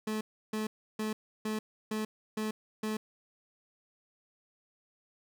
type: tone bursts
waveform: 30% pulse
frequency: 216.1 Hz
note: A3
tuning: 31 cents flat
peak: -29 dBFS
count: 7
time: 0.07-2.97 s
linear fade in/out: 5 ms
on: 140 ms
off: 320 ms
effects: none